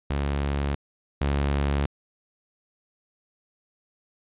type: tone pair in turn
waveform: sawtooth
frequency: 70.7 / 70.7 Hz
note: C#2 / C#2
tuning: +35 / +35 cents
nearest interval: unison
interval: 0 cents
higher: neither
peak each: -20 / -18 dBFS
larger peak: second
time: 0.1-0.75 / 1.21-1.86 s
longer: neither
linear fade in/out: 5 ms
effects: resampled to 8000 Hz